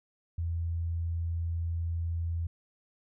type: tone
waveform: sine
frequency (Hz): 83.9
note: E2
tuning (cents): +31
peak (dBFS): -29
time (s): 0.38-2.47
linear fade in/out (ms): 5
effects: none